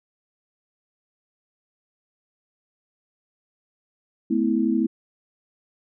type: tone cluster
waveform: sine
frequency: 218.4 / 251.1 / 326.2 Hz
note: A3 / B3 / E4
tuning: -13 / +29 / -18 cents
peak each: -23 dBFS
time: 4.3-4.87 s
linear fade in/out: 10 ms
effects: none